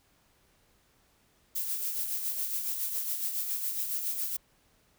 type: noise with tremolo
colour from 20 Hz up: violet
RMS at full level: -31 dBFS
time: 1.55-4.37 s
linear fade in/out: 10 ms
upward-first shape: sine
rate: 7.2 Hz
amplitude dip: 45%
effects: pink hiss -67 dBFS RMS until 4.98 s